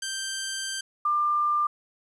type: tone pair in turn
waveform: 10% pulse / sine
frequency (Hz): 1568 / 1193.8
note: G6 / D6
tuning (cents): 0 / +28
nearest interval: perfect fourth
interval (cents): 472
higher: first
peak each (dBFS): -21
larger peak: neither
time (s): 0.02-0.81 / 1.05-1.67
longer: first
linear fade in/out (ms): 5
effects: resampled to 24000 Hz + 10-bit